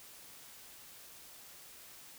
silence, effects white hiss -54 dBFS RMS until 2.18 s

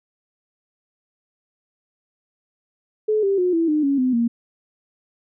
sine tone with pitch steps, 429.3 / 393.7 / 361 / 331 / 303.6 / 278.4 / 255.3 / 234.1 Hz, A4 / G4 / F#4 / E4 / D#4 / C#4 / C4 / A#3, -43 / +8 / -43 / +7 / -42 / +8 / -42 / +8 cents, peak -16 dBFS, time 3.08-4.28 s, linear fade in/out 10 ms, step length 150 ms, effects none

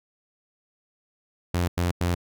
sawtooth tone bursts, 87.7 Hz, F2, 8 cents sharp, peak -18 dBFS, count 3, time 1.54-2.148 s, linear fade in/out 5 ms, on 140 ms, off 94 ms, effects none

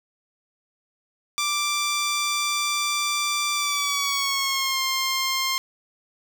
10% pulse tone with pitch glide, 1176 to 1059.9 Hz, D6 to C6, +2 to +22 cents, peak -14 dBFS, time 1.38-5.58 s, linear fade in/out 0 ms, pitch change -180 cents, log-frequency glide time 3.54-4.81 s, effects none

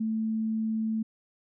sine tone, 220.7 Hz, A3, 5 cents sharp, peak -26 dBFS, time 0-1.03 s, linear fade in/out 10 ms, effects none

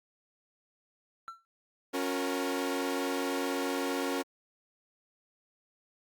triangle tone with exponential decay, 1346 Hz, E6, 36 cents sharp, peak -34 dBFS, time 1.28-1.45 s, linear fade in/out 0 ms, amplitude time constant 36 ms
sawtooth chord, F# major, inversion second, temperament equal with one note detuned, 277.2 / 361.8 / 466.2 Hz, C#4 / F#4 / A#4, 0 / -39 / 0 cents, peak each -29 / -32 / -32 dBFS, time 1.93-4.23 s, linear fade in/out 20 ms
effects Opus 48 kbps

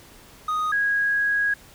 triangle / sine tone pair in turn, 1244.5 / 1650.2 Hz, D#6 / G#6, 0 / -12 cents, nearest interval perfect fourth, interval 488 cents, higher second, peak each -20 / -19 dBFS, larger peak second, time 0.48-0.72 / 0.72-1.54 s, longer second, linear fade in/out 5 ms, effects pink hiss -49 dBFS RMS until 1.74 s

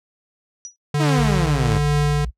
sine tone with exponential decay, 5840 Hz, F#8, 24 cents flat, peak -26 dBFS, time 0.65-0.76 s, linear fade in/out 0 ms, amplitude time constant 23 ms
square tone with tremolo, 146.83 Hz, D3, in tune, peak -16 dBFS, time 0.94-2.25 s, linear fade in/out 5 ms, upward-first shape triangle, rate 1.2 Hz, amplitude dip 45%
sawtooth exponential sweep, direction down, 329.6 to 98 Hz, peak -16 dBFS, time 0.99-1.79 s, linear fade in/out 20 ms
sine tone, 58.27 Hz, A#1, in tune, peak -24 dBFS, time 1.17-2.31 s, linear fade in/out 20 ms
effects noise-tail reverb RT60 0.1 s tail -22 dB re dry + low-pass 9000 Hz 12 dB/octave

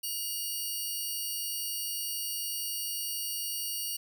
10% pulse tone pair together, 2867 / 4551 Hz, F7 / C#8, +45 / +45 cents, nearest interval minor sixth, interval 800 cents, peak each -28 dBFS, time 0.03-3.97 s, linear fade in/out 10 ms, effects none

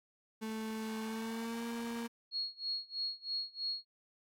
35% pulse tone with pitch glide, 220 to 233.1 Hz, A3 to A#3, 0 to 0 cents, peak -36 dBFS, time 0.41-2.08 s, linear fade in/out 20 ms, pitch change +100 cents, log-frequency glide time 1.03-1.65 s
sine tone with tremolo, 4311 Hz, C#8, 49 cents flat, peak -33 dBFS, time 2.31-3.85 s, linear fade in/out 50 ms, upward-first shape sine, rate 3.1 Hz, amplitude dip 95%
effects AAC 48 kbps

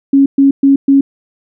sine tone bursts, 275.5 Hz, C#4, 11 cents flat, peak -4 dBFS, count 4, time 0.13-1.01 s, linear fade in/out 5 ms, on 130 ms, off 120 ms, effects none

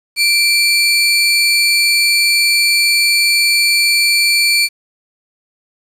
40% pulse tone pair together, 2349 / 4434 Hz, D7 / C#8, 0 / 0 cents, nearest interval major seventh, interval 1100 cents, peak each -12 dBFS, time 0.16-4.69 s, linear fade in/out 50 ms, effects resampled to 32000 Hz + 7-bit

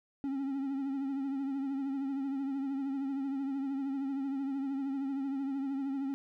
triangle tone with vibrato, 273.1 Hz, C#4, 26 cents flat, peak -30 dBFS, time 0.24-6.14 s, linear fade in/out 0 ms, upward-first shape triangle, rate 13 Hz, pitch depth 62 cents each way, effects none

